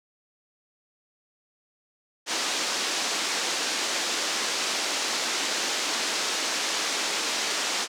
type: band-pass noise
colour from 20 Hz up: white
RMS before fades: -28 dBFS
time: 2.26-7.88 s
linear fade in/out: 50 ms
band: 240 to 6700 Hz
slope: 24 dB/octave
effects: none